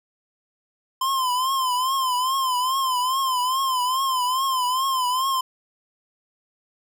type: tone with vibrato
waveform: square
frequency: 1034 Hz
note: C6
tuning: 21 cents flat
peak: -21 dBFS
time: 1.01-5.41 s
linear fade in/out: 5 ms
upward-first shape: triangle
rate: 2.4 Hz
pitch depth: 96 cents each way
effects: none